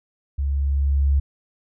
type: tone with level ramp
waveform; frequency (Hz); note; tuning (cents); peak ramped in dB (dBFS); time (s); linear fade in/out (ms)
sine; 69.7; C#2; +10; -20 to -14; 0.38-1.2; 10
effects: none